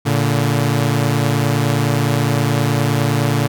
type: tone pair together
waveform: sawtooth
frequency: 114.1 / 143.76 Hz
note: A#2 / D3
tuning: -37 / -37 cents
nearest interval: major third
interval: 400 cents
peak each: -13 dBFS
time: 0.05-3.48 s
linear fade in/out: 20 ms
effects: none